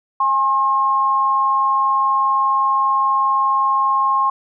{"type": "tone pair together", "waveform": "sine", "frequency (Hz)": [827, 1072], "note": ["G#5", "C6"], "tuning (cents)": [-8, 42], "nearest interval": "major third", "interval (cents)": 450, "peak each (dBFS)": [-22, -14], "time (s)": [0.2, 4.3], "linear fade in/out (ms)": 5, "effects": []}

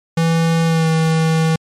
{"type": "tone with pitch glide", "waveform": "square", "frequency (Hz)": [164.81, 160.95], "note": ["E3", "E3"], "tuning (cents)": [0, -41], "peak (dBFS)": -13, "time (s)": [0.17, 1.56], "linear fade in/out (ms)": 5, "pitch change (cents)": -41, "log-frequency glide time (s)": [0.65, 0.88], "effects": ["low-pass 9000 Hz 12 dB/octave", "MP3 64 kbps"]}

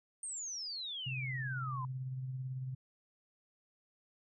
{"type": "exponential sweep", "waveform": "sine", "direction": "down", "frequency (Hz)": [8870, 987.8], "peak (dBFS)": -39, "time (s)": [0.23, 1.85], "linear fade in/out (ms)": 2}
{"type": "tone with tremolo", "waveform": "sine", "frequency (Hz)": 130, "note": "C3", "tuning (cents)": -11, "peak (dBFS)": -36, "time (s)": [1.06, 2.75], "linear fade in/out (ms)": 10, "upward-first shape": "sine", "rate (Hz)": 18, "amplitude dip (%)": 35}
{"effects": []}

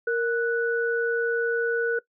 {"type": "tone pair together", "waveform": "sine", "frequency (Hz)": [465.6, 1480], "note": ["A#4", "F#6"], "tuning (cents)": [-2, 0], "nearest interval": "octave + minor sixth", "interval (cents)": 2002, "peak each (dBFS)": [-23, -26], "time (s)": [0.07, 1.99], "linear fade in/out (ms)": 5, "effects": ["noise-tail reverb RT60 0.1 s tail -19 dB re dry"]}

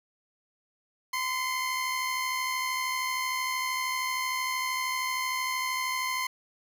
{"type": "tone pair together", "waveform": "25% pulse", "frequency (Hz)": [1028, 2129], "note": ["C6", "C7"], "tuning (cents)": [-31, 30], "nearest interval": "octave + minor second", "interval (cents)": 1261, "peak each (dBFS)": [-26, -30], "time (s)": [1.13, 6.27], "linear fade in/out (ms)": 5, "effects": []}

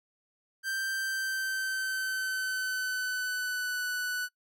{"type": "tone with pitch glide", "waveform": "45% pulse", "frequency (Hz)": [1568, 1486], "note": ["G6", "F#6"], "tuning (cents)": [0, 7], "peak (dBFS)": -30, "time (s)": [0.63, 4.29], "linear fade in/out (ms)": 50, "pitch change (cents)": -93, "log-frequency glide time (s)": [0.93, 3.83], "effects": ["noise-tail reverb RT60 0.1 s tail -23 dB re dry"]}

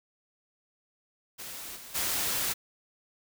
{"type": "noise with level steps", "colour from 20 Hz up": "white", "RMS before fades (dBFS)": [-41, -46, -30], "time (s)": [1.38, 2.54], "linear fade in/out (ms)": 20, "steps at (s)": [1.75, 1.94], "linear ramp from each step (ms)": 20, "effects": []}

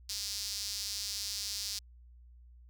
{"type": "tone with high-pass filter", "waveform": "sawtooth", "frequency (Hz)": 203.5, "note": "G#3", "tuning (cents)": -35, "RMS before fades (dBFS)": -38, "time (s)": [0.09, 1.79], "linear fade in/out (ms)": 5, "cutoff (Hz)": 4900, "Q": 3.1, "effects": ["added 60 Hz sine -53 dBFS peak until 2.69 s"]}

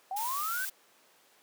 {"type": "linear sweep", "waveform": "sine", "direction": "up", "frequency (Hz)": [740, 1568], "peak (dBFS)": -32, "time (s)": [0.11, 0.65], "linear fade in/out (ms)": 2}
{"type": "noise", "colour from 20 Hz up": "blue", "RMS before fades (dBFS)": -37, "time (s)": [0.16, 0.7], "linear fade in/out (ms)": 10}
{"effects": ["pink hiss -62 dBFS RMS until 1.42 s", "high-pass 400 Hz 12 dB/octave"]}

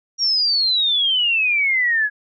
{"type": "exponential sweep", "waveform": "sine", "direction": "down", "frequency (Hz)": [5680, 1661.2], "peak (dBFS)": -15, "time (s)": [0.18, 2.1], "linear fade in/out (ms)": 50, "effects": []}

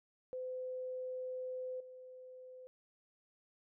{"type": "tone with level steps", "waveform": "sine", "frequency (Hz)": 510, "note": "C5", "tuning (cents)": -44, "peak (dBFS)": [-39, -50], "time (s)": [0.33, 2.67], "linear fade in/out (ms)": 0, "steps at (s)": 1.8, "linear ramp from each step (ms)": 5, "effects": []}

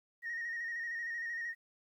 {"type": "tone with vibrato", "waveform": "sine", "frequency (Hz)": 1864.7, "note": "A#6", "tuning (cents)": 0, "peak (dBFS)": -35, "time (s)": [0.22, 1.55], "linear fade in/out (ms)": 50, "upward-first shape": "square", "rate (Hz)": 13, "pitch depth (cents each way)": 29, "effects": ["tanh soft clip ceiling -33 dBFS", "12-bit"]}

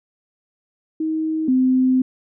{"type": "tone pair in turn", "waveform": "sine", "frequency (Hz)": [316.1, 257.7], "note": ["D#4", "C4"], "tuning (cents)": [27, -26], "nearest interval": "major third", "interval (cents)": 353, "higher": "first", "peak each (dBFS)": [-19, -13], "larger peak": "second", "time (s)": [[1, 1.48], [1.48, 2.02]], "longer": "second", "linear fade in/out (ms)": 5, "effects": []}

